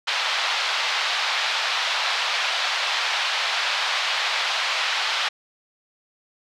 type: band-pass noise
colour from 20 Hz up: white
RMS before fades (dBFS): -24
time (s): 0.07-5.29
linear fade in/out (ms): 10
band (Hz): 690 to 4200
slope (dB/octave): 24
effects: none